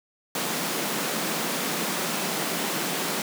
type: high-pass noise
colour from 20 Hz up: pink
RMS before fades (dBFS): -28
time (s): 0.35-3.22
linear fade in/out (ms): 2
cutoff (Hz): 160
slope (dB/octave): 48
effects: none